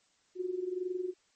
sine tone with amplitude modulation, 365.2 Hz, F#4, 23 cents flat, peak -29 dBFS, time 0.35-1.14 s, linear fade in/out 50 ms, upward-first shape sine, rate 21.8 Hz, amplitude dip 75%, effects white hiss -70 dBFS RMS until 1.35 s + MP3 32 kbps

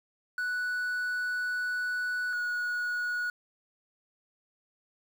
triangle tone pair in turn, 1480 / 1458.8 Hz, F#6 / F#6, 0 / -25 cents, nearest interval unison, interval 25 cents, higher first, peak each -27 dBFS, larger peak neither, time 0.38-2.33 / 2.33-3.3 s, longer first, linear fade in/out 2 ms, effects 9-bit

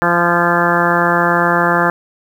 harmonic tone with a mistuned harmonic, 172.6 Hz, F3, 20 cents flat, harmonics 1 / 2 / 3 / 4 / 5 / 6 / 7 / 8 / 9 / 10, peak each -20 / -20 / -20 / -20 / -20 / -20 / -20 / -20 / -20 / -20 dBFS, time 0.02-1.9 s, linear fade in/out 0 ms, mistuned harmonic 9, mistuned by +20 cents, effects 7-bit

